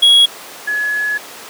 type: tone pair in turn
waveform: triangle / sine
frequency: 3322 / 1695.9 Hz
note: G#7 / G#6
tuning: 0 / +36 cents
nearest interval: octave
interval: 1164 cents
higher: first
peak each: -4 / -15 dBFS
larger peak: first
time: 0.02-0.26 / 0.67-1.18 s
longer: second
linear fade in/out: 10 ms
effects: pink hiss -32 dBFS RMS until 1.49 s + high-pass 400 Hz 12 dB/octave